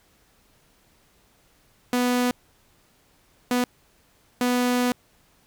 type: tone bursts at uneven times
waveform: sawtooth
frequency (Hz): 246.9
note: B3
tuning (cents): 0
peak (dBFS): -16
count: 3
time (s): 1.93-2.31 / 3.51-3.64 / 4.41-4.92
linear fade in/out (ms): 2
effects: pink hiss -61 dBFS RMS until 5.46 s